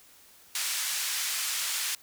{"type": "band-pass noise", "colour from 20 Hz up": "white", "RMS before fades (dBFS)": -31, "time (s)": [0.55, 1.95], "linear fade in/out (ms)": 2, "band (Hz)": [1500, 9700], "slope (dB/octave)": 12, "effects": ["white hiss -56 dBFS RMS until 2.02 s"]}